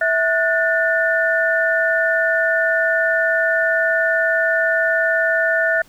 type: tone cluster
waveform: sine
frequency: 655 / 1460 / 1781 Hz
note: E5 / F#6 / A6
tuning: -11 / -24 / +21 cents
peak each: -19 dBFS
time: 0.01-5.82 s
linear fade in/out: 5 ms
effects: pink hiss -51 dBFS RMS until 5.88 s